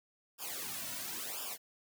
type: noise with flanger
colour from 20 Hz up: white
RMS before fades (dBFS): -41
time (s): 0.38-1.58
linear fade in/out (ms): 50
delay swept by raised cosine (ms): 0.48 to 2.48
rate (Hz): 0.96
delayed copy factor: -1
effects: none